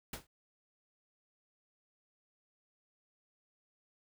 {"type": "noise with exponential decay", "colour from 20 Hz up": "pink", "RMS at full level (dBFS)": -37, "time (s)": [0.13, 0.27], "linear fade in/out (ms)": 5, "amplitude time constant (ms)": 30, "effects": []}